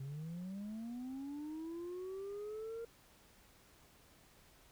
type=linear sweep; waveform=sine; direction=up; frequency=130.81 to 466.2 Hz; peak=-39 dBFS; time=0-2.85 s; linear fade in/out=5 ms; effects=tanh soft clip ceiling -41 dBFS + pink hiss -65 dBFS RMS until 4.71 s